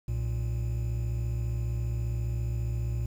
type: tone pair together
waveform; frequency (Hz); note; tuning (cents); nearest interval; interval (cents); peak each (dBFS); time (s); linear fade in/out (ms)
triangle; 61.74 / 116.55; B1 / A#2; 0 / 0; major seventh; 1100; -29 / -28; 0.08-3.06; 5
effects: 9-bit